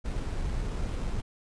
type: noise with sample-and-hold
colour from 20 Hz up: brown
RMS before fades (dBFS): -31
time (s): 0.04-1.22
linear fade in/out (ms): 20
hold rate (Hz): 6300
effects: resampled to 22050 Hz